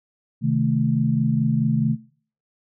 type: chord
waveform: sine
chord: A diminished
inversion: first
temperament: equal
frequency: 130.81 / 155.56 / 220 Hz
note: C3 / Eb3 / A3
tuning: 0 / 0 / 0 cents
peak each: -22 dBFS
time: 0.41-1.97 s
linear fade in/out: 50 ms
effects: noise-tail reverb RT60 0.5 s tail -22 dB re dry